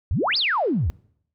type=exponential two-way sweep; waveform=sine; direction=up then down; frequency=65.41 to 5274 to 65.41 Hz; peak=-19 dBFS; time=0.11-0.9 s; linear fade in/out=0 ms; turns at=0.37 s; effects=noise-tail reverb RT60 0.7 s tail -25 dB re dry